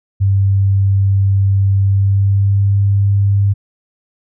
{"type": "tone with pitch glide", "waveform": "sine", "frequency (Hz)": [98, 99.83], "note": ["G2", "G2"], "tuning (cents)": [0, 32], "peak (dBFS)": -9, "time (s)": [0.2, 3.54], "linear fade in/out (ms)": 20, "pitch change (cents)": 32, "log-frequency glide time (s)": [1.82, 2.77], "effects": []}